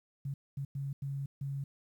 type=tone bursts at uneven times; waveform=sine; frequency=138.59 Hz; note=C#3; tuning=in tune; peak=-34 dBFS; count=5; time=0.25-0.34 / 0.57-0.65 / 0.75-0.93 / 1.02-1.26 / 1.41-1.64 s; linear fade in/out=5 ms; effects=11-bit